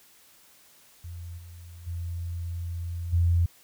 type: tone with level steps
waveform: sine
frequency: 85.7 Hz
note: F2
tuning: 32 cents flat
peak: -36 / -42 / -30 / -19 dBFS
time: 1.04-3.46 s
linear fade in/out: 5 ms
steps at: 1.37 / 1.86 / 3.12 s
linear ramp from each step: 20 ms
effects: white hiss -57 dBFS RMS until 3.63 s